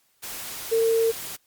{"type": "tone in noise", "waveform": "sine", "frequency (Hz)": 453.8, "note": "A#4", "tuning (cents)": -47, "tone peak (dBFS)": -18, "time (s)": [0.71, 1.12], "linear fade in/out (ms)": 20, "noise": "white", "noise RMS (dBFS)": -35, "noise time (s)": [0.22, 1.37], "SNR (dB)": 14, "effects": ["white hiss -66 dBFS RMS until 1.46 s", "Opus 48 kbps"]}